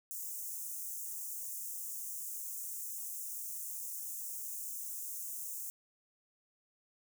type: high-pass noise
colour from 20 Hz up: white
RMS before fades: -42 dBFS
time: 0.11-5.7 s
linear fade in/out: 0 ms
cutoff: 6300 Hz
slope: 48 dB/octave
effects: none